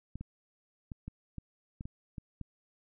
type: clicks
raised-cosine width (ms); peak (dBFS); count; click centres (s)
5; -28; 9; 0.156 / 0.21 / 0.918 / 1.08 / 1.383 / 1.809 / 1.855 / 2.182 / 2.413
effects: none